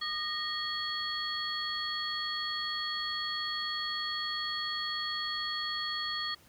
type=tone cluster; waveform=sine; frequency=1220 / 1867 / 3292 / 4384 Hz; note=D#6 / A#6 / G#7 / C#8; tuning=-34 / +2 / -16 / -20 cents; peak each=-39 / -38 / -38 / -36 dBFS; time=0.01-6.35 s; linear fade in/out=10 ms; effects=pink hiss -60 dBFS RMS until 6.48 s